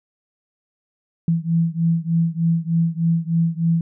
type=beating tone pair; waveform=sine; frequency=164.81 / 168.11 Hz; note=E3 / E3; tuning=0 / +34 cents; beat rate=3.3 Hz; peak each=-19 / -20 dBFS; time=1.28-3.81 s; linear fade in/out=2 ms; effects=none